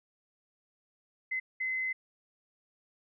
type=tone bursts at uneven times; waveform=sine; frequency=2047 Hz; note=C7; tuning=38 cents flat; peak=-30 dBFS; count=2; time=1.31-1.4 / 1.6-1.93 s; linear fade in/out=10 ms; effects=none